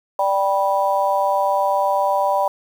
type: harmonic tone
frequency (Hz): 196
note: G3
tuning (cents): 0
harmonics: 3 / 4 / 5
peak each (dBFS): -20 / -20 / -20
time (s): 0.19-2.48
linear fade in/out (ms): 2
effects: 7-bit